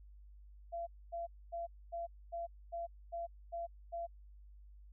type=tone bursts; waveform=sine; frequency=681 Hz; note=F5; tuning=44 cents flat; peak=-38 dBFS; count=9; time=0.72-4.07 s; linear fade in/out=20 ms; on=150 ms; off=250 ms; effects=added 50 Hz sine -54 dBFS peak until 4.92 s